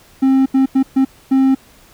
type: tone bursts at uneven times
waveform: triangle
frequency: 266.2 Hz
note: C4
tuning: 30 cents sharp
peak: -7 dBFS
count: 5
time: 0.22-0.46 / 0.54-0.66 / 0.75-0.83 / 0.96-1.05 / 1.31-1.55 s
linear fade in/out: 10 ms
effects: pink hiss -47 dBFS RMS until 1.93 s